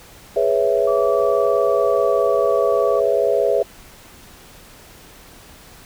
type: chord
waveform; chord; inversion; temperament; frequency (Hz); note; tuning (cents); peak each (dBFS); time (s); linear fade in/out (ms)
sine; C# minor seventh; second; equal; 415.3 / 493.9 / 554.4 / 659.3; G#4 / B4 / C#5 / E5; 0 / 0 / 0 / 0; -20; 0.36-3.63; 5
type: tone with pitch glide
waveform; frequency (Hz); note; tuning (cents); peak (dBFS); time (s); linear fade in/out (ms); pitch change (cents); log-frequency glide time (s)
sine; 1154 to 1141.4; D6 to D6; -31 to -50; -25; 0.87-3; 10; -19; 1.62-2.53
effects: pink hiss -44 dBFS RMS until 5.85 s